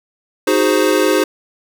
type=chord; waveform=square; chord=Ab dominant seventh; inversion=second; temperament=equal; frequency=311.1 / 370 / 415.3 / 523.3 Hz; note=Eb4 / Gb4 / Ab4 / C5; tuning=0 / 0 / 0 / 0 cents; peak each=-18 dBFS; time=0.47-1.24 s; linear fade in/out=5 ms; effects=none